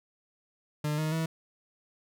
40% pulse tone with pitch steps, 150 / 155.74 / 161.7 Hz, D3 / D#3 / E3, +37 / +2 / -33 cents, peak -27 dBFS, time 0.84-1.26 s, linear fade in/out 5 ms, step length 140 ms, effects none

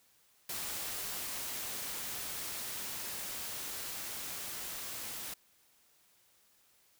white noise with level ramp, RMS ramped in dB -39 to -42 dBFS, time 0.49-5.34 s, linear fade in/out 5 ms, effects white hiss -68 dBFS RMS until 6.99 s

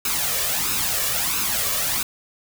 white noise with flanger, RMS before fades -23 dBFS, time 0.05-2.03 s, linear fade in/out 2 ms, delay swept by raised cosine 0.76 to 1.76 ms, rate 1.5 Hz, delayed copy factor +0.65, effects none

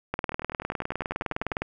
two click trains, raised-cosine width 0.5 ms, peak -12 / -22 dBFS, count 30 / 14, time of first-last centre 0.14-1.62 / 0.32-1.62 s, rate 19.6 / 10 Hz, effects none

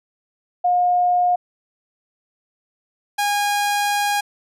sine / sawtooth tone pair in turn, 715 / 818.6 Hz, F5 / G#5, +41 / -25 cents, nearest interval major second, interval 234 cents, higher second, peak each -14 dBFS, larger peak neither, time 0.64-1.36 / 3.18-4.21 s, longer second, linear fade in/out 10 ms, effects resampled to 32000 Hz

